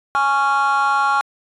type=chord; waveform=triangle; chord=Db major; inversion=second; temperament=just; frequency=831.5 / 1108.7 / 1385.9 Hz; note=Ab5 / Db6 / F6; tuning=+2 / 0 / -14 cents; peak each=-16 dBFS; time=0.15-1.21 s; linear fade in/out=0 ms; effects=tanh soft clip ceiling -7 dBFS + resampled to 24000 Hz